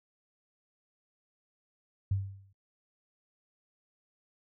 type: tone with exponential decay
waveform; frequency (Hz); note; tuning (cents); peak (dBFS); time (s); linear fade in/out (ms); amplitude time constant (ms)
sine; 97.7; G2; -5; -24; 2.11-2.53; 5; 91
effects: noise-tail reverb RT60 0.3 s tail -24 dB re dry